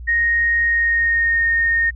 sine tone with pitch glide, 1865 to 1843.6 Hz, A#6 to A#6, 0 to -20 cents, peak -14 dBFS, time 0.07-1.91 s, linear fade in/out 20 ms, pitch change -20 cents, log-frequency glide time 0.64-1.44 s, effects added 60 Hz sine -30 dBFS peak until 1.95 s

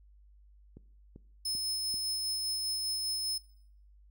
click train, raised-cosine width 3 ms, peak -36 dBFS, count 4, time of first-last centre 0.77-1.942 s, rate 2.56 Hz
sawtooth tone with tremolo, 5200 Hz, E8, 24 cents flat, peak -29 dBFS, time 1.45-3.38 s, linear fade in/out 5 ms, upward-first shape sine, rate 5 Hz, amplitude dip 25%
effects noise-tail reverb RT60 0.6 s tail -19 dB re dry + added 50 Hz sine -56 dBFS peak until 4.1 s

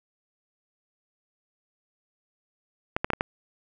clicks, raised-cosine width 0.5 ms, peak -9 dBFS, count 5, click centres 2.965 / 3.045 / 3.103 / 3.134 / 3.209 s, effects none

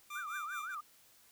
25% pulse tone with tremolo, 1189 Hz, D6, 21 cents sharp, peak -36 dBFS, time 0.1-0.75 s, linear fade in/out 5 ms, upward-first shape triangle, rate 4.7 Hz, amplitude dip 95%
sine tone with vibrato, 1358 Hz, F6, 49 cents flat, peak -39 dBFS, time 0.15-0.81 s, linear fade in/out 10 ms, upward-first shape triangle, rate 5.9 Hz, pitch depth 280 cents each way
effects white hiss -64 dBFS RMS until 1.31 s

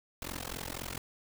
pink noise with amplitude modulation, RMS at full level -36 dBFS, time 0.22-0.98 s, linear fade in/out 2 ms, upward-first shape sine, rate 44 Hz, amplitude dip 100%, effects none

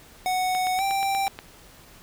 square tone with pitch glide, 740 to 784 Hz, F#5 to G5, 0 to 0 cents, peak -23 dBFS, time 0.26-1.28 s, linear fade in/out 0 ms, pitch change +100 cents, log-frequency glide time 0.77-0.82 s
click train, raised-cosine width 0.3 ms, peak -19 dBFS, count 8, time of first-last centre 0.55-1.389 s, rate 8.34 Hz
effects pink hiss -50 dBFS RMS until 2.02 s

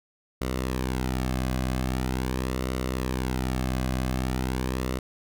sawtooth tone with flanger, 63.9 Hz, C2, 40 cents flat, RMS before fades -28 dBFS, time 0.41-4.99 s, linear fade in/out 5 ms, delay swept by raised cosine 1.2 to 2.2 ms, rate 0.43 Hz, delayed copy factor -0.55, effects none

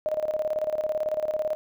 sine tone with tremolo, 617 Hz, D#5, 15 cents flat, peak -22 dBFS, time 0.06-1.55 s, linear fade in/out 0 ms, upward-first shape square, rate 18 Hz, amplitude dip 70%, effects none

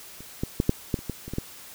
clicks, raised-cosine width 3 ms, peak -30 / -13 / -8 / -6 / -10 / -27 / -16 / -24 / -19 / -13 dBFS, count 10, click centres 0.206 / 0.435 / 0.601 / 0.694 / 0.942 / 0.99 / 1.097 / 1.28 / 1.336 / 1.384 s, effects white hiss -45 dBFS RMS until 1.74 s

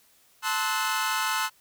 sawtooth chord, F# half-diminished seventh, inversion first, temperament equal with one note detuned, 880 / 1046.5 / 1297.4 / 1480 Hz, A5 / C6 / E6 / F#6, 0 / 0 / -28 / 0 cents, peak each -27 dBFS, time 0.42-1.5 s, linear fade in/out 50 ms, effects white hiss -61 dBFS RMS until 1.6 s

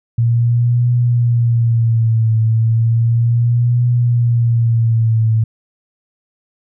sine tone with vibrato, 116.4 Hz, A#2, 2 cents flat, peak -10 dBFS, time 0.18-5.44 s, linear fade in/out 5 ms, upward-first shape triangle, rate 0.34 Hz, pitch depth 80 cents each way, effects none

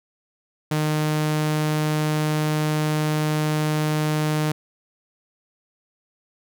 sawtooth tone, 153.1 Hz, D#3, 28 cents flat, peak -16 dBFS, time 0.71-4.52 s, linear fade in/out 5 ms, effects none

